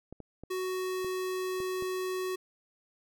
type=clicks; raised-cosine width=2 ms; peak=-30 dBFS; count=6; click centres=0.126 / 0.203 / 0.436 / 1.046 / 1.603 / 1.824 s
type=tone; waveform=square; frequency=371.3 Hz; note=F#4; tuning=6 cents sharp; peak=-32 dBFS; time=0.5-2.36 s; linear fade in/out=10 ms
effects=none